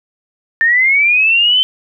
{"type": "linear sweep", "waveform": "sine", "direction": "up", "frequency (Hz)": [1783, 3094], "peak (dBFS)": -8, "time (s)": [0.61, 1.63], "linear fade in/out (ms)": 0, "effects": []}